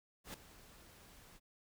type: noise with ADSR envelope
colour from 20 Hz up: pink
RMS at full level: -45 dBFS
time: 0.24-1.4 s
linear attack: 100 ms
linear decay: 3 ms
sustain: -15 dB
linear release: 37 ms
effects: none